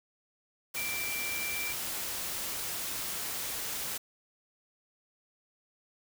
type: tone in noise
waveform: sine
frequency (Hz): 2349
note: D7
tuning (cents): 0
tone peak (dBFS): -35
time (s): 0.76-1.73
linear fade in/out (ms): 10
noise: white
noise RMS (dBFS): -36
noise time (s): 0.74-3.98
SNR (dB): -2
effects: none